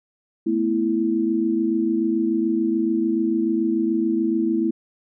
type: chord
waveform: sine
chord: A suspended second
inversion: none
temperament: equal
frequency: 220 / 246.9 / 329.6 Hz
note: A3 / B3 / E4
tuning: 0 / 0 / 0 cents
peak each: -24 / -26 / -20 dBFS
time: 0.46-4.71 s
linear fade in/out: 10 ms
effects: none